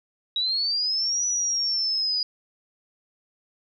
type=linear two-way sweep; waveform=sine; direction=up then down; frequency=3825 to 5920 to 4896 Hz; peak=-22 dBFS; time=0.36-2.23 s; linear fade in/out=2 ms; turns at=1.26 s; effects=none